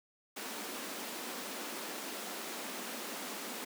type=high-pass noise; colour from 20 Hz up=pink; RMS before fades=-42 dBFS; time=0.36-3.65 s; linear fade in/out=10 ms; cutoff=210 Hz; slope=48 dB/octave; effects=none